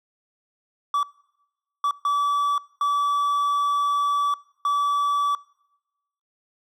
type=tone bursts at uneven times; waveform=triangle; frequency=1151 Hz; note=D6; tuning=35 cents flat; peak=-17 dBFS; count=5; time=0.94-1.03 / 1.84-1.91 / 2.05-2.58 / 2.81-4.34 / 4.65-5.35 s; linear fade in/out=2 ms; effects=noise-tail reverb RT60 1.0 s tail -25 dB re dry